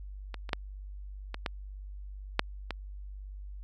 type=clicks; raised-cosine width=0.3 ms; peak=-23 / -25 / -11 / -20 / -14 / -7 / -17 dBFS; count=7; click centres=0.343 / 0.492 / 0.532 / 1.344 / 1.462 / 2.394 / 2.707 s; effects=added 49 Hz sine -40 dBFS peak until 3.63 s

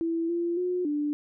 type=tone with pitch steps; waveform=sine; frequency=331.4 / 342.7 / 360.6 / 294.7 Hz; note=E4 / F4 / F#4 / D4; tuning=+9 / -33 / -45 / +6 cents; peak=-25 dBFS; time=0.01-1.13 s; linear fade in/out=0 ms; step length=280 ms; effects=none

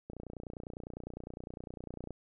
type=click train; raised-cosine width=2 ms; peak=-29 dBFS; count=61; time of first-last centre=0.1-2.107 s; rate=29.9 Hz; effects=none

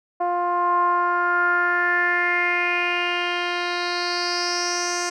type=tone with low-pass filter sweep; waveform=10% pulse; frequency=351.8 Hz; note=F4; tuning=13 cents sharp; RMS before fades=-22 dBFS; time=0.2-5.1 s; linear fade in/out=10 ms; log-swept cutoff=820 to 6800 Hz; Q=5.2; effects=none

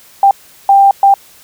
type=tone bursts at uneven times; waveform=sine; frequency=791 Hz; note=G5; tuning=15 cents sharp; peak=-3 dBFS; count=3; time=0.23-0.31 / 0.69-0.91 / 1.03-1.14 s; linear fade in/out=2 ms; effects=white hiss -42 dBFS RMS until 1.43 s

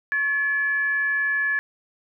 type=tone with frequency modulation; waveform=sine; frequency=1712 Hz; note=A6; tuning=48 cents flat; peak=-20 dBFS; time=0.12-1.59 s; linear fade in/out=0 ms; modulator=612 Hz; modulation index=0.26; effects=none

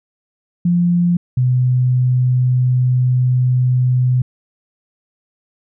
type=tone pair in turn; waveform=sine; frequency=174.61 / 126.22 Hz; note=F3 / B2; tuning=0 / +38 cents; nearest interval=tritone; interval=562 cents; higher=first; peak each=-11 / -11 dBFS; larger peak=neither; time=0.65-1.17 / 1.37-4.22 s; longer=second; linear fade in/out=5 ms; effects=none

